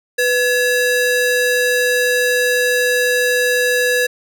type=ring-modulated tone; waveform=square; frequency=1097 Hz; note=C#6; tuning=18 cents flat; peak=-11 dBFS; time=0.18-4.07 s; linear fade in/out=10 ms; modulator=601 Hz; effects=none